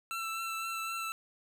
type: tone with vibrato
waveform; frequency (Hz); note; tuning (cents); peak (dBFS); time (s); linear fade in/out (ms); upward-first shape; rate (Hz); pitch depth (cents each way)
25% pulse; 1336; E6; +23; -31; 0.11-1.12; 0; triangle; 3.9; 19
effects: none